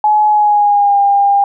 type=tone with pitch glide; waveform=sine; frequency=847 to 802.7 Hz; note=G#5 to G5; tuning=+34 to +41 cents; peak=-7 dBFS; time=0.04-1.44 s; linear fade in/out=2 ms; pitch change=-93 cents; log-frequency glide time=0.28-0.99 s; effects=none